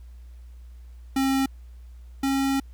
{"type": "tone pair in turn", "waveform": "square", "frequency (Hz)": [268.7, 271.8], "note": ["C4", "C#4"], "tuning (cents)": [46, -34], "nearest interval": "unison", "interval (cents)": 20, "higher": "second", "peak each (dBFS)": [-21, -22], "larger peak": "first", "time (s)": [[1.16, 1.46], [2.23, 2.6]], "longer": "second", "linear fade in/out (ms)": 5, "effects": ["added 60 Hz sine -41 dBFS peak until 2.73 s", "pink hiss -65 dBFS RMS until 2.73 s"]}